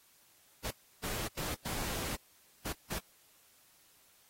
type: noise bursts at uneven times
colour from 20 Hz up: pink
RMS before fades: -38 dBFS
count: 6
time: 0.64-0.71 / 1.03-1.28 / 1.37-1.55 / 1.65-2.16 / 2.65-2.73 / 2.9-2.99 s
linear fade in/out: 10 ms
effects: white hiss -65 dBFS RMS until 4.29 s + AAC 48 kbps